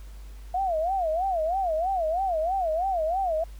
sine tone with vibrato, 698.5 Hz, F5, in tune, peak -23 dBFS, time 0.54-3.44 s, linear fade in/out 5 ms, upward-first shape sine, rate 3.1 Hz, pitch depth 200 cents each way, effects added 50 Hz sine -39 dBFS peak until 3.59 s + pink hiss -56 dBFS RMS until 3.59 s

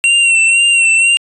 square tone with vibrato, 2733 Hz, F7, 38 cents flat, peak -8 dBFS, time 0.04-1.17 s, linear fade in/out 0 ms, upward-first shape sine, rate 2 Hz, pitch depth 39 cents each way, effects resampled to 24000 Hz

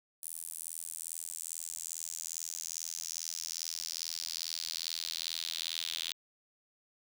square tone with high-pass filter sweep, 41.2 Hz, E1, in tune, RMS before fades -40 dBFS, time 0.22-6.13 s, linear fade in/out 10 ms, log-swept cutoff 10000 to 3500 Hz, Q 3.5, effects none

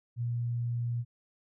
sine tone, 119.2 Hz, A#2, 39 cents sharp, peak -29 dBFS, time 0.16-1.05 s, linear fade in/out 50 ms, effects none

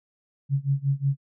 sine tone with tremolo, 138.59 Hz, C#3, in tune, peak -18 dBFS, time 0.49-1.17 s, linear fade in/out 50 ms, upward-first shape sine, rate 5.5 Hz, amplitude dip 95%, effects none

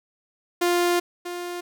sawtooth tone pair in turn, 350.4 / 352.1 Hz, F4 / F4, +6 / +14 cents, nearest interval unison, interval 8 cents, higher second, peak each -15 / -26 dBFS, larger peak first, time 0.61-1 / 1.25-1.61 s, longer first, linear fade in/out 10 ms, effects none

